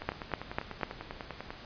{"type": "two click trains", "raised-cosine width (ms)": 0.5, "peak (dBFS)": [-23, -14], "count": [16, 4], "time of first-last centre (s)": [[0.02, 1.505], [0.09, 0.833]], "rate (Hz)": [10.1, 4.04], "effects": ["pink hiss -48 dBFS RMS until 1.65 s", "resampled to 11025 Hz"]}